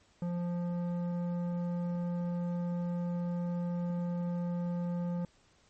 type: tone with tanh clipping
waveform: sine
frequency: 174.61 Hz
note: F3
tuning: in tune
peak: -33 dBFS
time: 0.22-5.25 s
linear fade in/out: 2 ms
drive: 12 dB
effects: pink hiss -66 dBFS RMS until 5.69 s + MP3 32 kbps